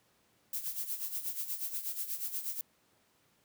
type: noise with tremolo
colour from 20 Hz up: violet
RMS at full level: -35 dBFS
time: 0.53-2.61 s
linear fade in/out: 2 ms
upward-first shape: sine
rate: 8.3 Hz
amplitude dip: 70%
effects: pink hiss -70 dBFS RMS until 3.44 s + high-pass 100 Hz 12 dB/octave